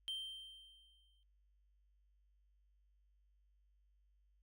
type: tone with exponential decay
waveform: triangle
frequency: 3136 Hz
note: G7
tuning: in tune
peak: -37 dBFS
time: 0.08-1.23 s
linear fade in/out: 0 ms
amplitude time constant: 250 ms
effects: added 50 Hz sine -70 dBFS peak until 4.42 s